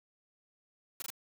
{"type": "noise bursts", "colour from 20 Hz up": "white", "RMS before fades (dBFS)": -40, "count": 3, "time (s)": [1, 1.103], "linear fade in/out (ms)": 2, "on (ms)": 21, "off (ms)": 20, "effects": []}